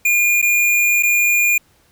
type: tone with dropouts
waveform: square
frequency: 2421 Hz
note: D#7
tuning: 48 cents flat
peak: -13 dBFS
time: 0.05-1.58 s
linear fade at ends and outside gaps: 5 ms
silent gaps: 0.417-0.425 / 1.026-1.032 s
effects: pink hiss -56 dBFS RMS until 1.91 s